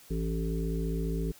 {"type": "harmonic tone", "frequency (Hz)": 54.7, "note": "A1", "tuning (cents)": -9, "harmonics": [1, 3, 5, 7, 8], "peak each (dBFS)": [-31, -33, -39, -39, -40], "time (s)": [0.1, 1.32], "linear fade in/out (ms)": 10, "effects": ["white hiss -55 dBFS RMS until 1.39 s"]}